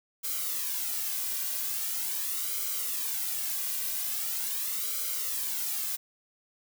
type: noise with flanger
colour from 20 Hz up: blue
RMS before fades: -32 dBFS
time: 0.23-5.97 s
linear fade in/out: 20 ms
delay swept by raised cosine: 1.1 to 2.3 ms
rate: 0.42 Hz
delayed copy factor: -0.65
effects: none